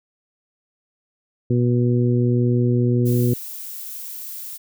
harmonic tone, 121.7 Hz, B2, 25 cents flat, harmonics 1 / 2 / 3 / 4, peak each -17 / -21 / -23 / -30 dBFS, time 1.5-3.34 s, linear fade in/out 5 ms
violet noise, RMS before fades -33 dBFS, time 3.05-4.58 s, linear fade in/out 20 ms
effects none

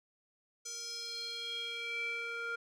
square tone with band-pass filter sweep, 466.2 Hz, A#4, in tune, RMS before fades -40 dBFS, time 0.65-2.56 s, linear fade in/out 10 ms, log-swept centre 6300 to 1600 Hz, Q 4.9, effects none

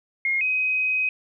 sine tone pair in turn, 2142 / 2521 Hz, C7 / D#7, +40 / +22 cents, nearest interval minor third, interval 282 cents, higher second, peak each -20 dBFS, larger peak neither, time 0.25-0.41 / 0.41-1.09 s, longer second, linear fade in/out 2 ms, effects none

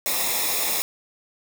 white noise with comb filter, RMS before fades -24 dBFS, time 0.06-0.82 s, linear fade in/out 0 ms, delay 0.66 ms, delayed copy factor -0.75, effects none

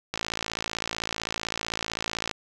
click train, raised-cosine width 0.2 ms, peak -11 dBFS, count 122, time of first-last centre 0.14-2.312 s, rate 55.7 Hz, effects none

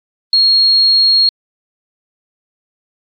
sine tone, 4275 Hz, C8, 36 cents sharp, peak -7 dBFS, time 0.33-1.29 s, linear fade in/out 2 ms, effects AAC 48 kbps

